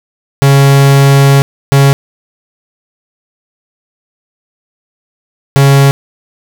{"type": "tone bursts at uneven times", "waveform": "45% pulse", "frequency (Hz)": 138.59, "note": "C#3", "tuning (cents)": 0, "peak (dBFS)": -3, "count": 3, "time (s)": [[0.42, 1.42], [1.72, 1.93], [5.56, 5.91]], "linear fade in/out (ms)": 0, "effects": []}